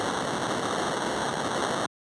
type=noise with sample-and-hold; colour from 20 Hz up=blue; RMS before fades=-28 dBFS; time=0-1.86 s; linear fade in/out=0 ms; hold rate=2450 Hz; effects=high-pass 150 Hz 12 dB/octave + resampled to 22050 Hz